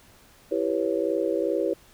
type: chord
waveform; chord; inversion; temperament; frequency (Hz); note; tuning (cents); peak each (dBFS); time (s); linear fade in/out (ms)
sine; C# half-diminished seventh; first; equal with one note detuned; 329.6 / 392 / 491.9 / 554.4; E4 / G4 / B4 / C#5; 0 / 0 / -7 / 0; -28; 0.51-1.74; 10
effects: pink hiss -55 dBFS RMS until 1.93 s